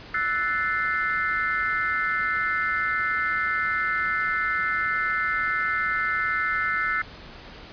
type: chord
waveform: sine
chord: F# half-diminished seventh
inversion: third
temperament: equal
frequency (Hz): 1318.5 / 1480 / 1760 / 2093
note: E6 / F#6 / A6 / C7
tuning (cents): 0 / 0 / 0 / 0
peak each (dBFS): -28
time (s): 0.14-7.02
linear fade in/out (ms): 5
effects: pink hiss -43 dBFS RMS until 7.72 s + resampled to 11025 Hz